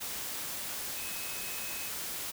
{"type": "tone in noise", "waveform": "sine", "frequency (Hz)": 2558, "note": "D#7", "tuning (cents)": 47, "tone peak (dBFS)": -45, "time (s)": [0.96, 1.9], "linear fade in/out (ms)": 20, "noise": "white", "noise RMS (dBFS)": -38, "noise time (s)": [0, 2.32], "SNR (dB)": -10, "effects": []}